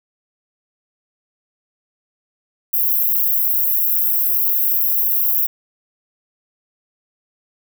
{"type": "high-pass noise", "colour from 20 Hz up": "white", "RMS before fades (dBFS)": -17, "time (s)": [2.73, 5.47], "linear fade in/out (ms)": 10, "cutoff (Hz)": 12000, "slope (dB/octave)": 96, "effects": []}